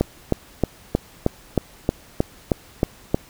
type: click train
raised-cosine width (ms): 2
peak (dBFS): -3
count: 11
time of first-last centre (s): 0.01-3.145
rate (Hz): 3.19
effects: pink hiss -48 dBFS RMS until 3.29 s